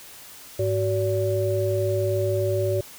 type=tone cluster; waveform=sine; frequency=103.6 / 376 / 573 Hz; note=G#2 / F#4 / D5; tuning=-4 / +28 / -43 cents; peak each=-25 dBFS; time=0.59-2.81 s; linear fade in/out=5 ms; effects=white hiss -44 dBFS RMS until 2.98 s